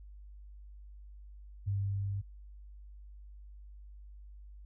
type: tone with level ramp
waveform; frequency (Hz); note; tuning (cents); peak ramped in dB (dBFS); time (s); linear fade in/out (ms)
sine; 99.3; G2; +23; -29 to -33; 1.66-2.22; 20
effects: added 50 Hz sine -48 dBFS peak until 4.65 s